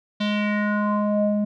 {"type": "tone with low-pass filter sweep", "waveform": "square", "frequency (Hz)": 208.3, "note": "G#3", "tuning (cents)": 5, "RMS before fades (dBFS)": -22, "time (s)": [0.2, 1.45], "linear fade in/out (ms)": 10, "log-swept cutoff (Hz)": [3700, 430], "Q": 3.7, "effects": []}